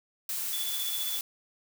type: noise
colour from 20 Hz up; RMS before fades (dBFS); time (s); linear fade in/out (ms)
blue; -33; 0.29-1.21; 2
type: tone with tremolo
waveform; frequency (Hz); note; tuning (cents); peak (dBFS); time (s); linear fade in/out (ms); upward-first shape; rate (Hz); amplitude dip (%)
sine; 3448; A7; -36; -32; 0.53-1.19; 0; sine; 15; 65
effects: none